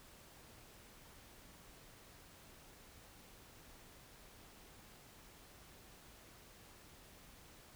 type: silence
effects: pink hiss -60 dBFS RMS until 7.75 s